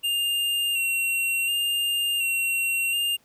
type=tone with vibrato; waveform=square; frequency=2772 Hz; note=F7; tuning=14 cents flat; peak=-23 dBFS; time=0.03-3.17 s; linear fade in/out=20 ms; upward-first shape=square; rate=0.69 Hz; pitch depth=22 cents each way; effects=pink hiss -62 dBFS RMS until 3.24 s + high-pass 80 Hz 12 dB/octave